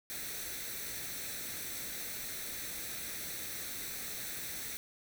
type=noise with comb filter; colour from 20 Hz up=white; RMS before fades=-41 dBFS; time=0.1-4.77 s; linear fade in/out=0 ms; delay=0.5 ms; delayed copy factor=+0.6; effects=none